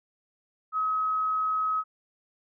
sine tone, 1275 Hz, D#6, 42 cents sharp, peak -24 dBFS, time 0.72-1.84 s, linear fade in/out 50 ms, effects none

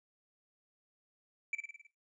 triangle tone with echo, 2318 Hz, D7, 23 cents flat, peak -30 dBFS, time 1.53-1.55 s, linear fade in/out 2 ms, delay 53 ms, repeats 6, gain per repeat -4 dB, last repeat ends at 1.868 s, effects noise-tail reverb RT60 0.2 s tail -17 dB re dry + resampled to 22050 Hz

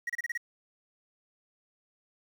triangle tone bursts, 1900 Hz, A#6, 33 cents sharp, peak -28 dBFS, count 6, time 0.07-0.376 s, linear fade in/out 5 ms, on 26 ms, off 30 ms, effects 9-bit

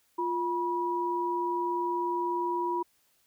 sine tone pair together, 349.2 / 970.7 Hz, F4 / B5, 0 / -30 cents, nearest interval octave + tritone, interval 1770 cents, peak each -31 / -29 dBFS, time 0.18-2.83 s, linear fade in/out 10 ms, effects white hiss -69 dBFS RMS until 3.26 s

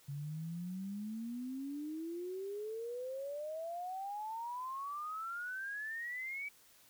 sine exponential sweep, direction up, 138.59 to 2301 Hz, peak -39 dBFS, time 0.08-6.49 s, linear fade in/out 10 ms, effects white hiss -64 dBFS RMS until 6.89 s

